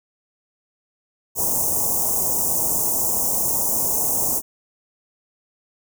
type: band-stop noise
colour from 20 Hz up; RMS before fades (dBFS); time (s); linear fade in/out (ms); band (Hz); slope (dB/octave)
white; -21; 1.35-4.42; 50; 1000 to 6100; 48
effects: none